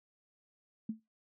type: tone with exponential decay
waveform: sine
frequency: 220.4 Hz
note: A3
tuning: 3 cents sharp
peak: -30 dBFS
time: 0.89-1 s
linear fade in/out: 5 ms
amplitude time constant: 23 ms
effects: noise-tail reverb RT60 0.2 s tail -23 dB re dry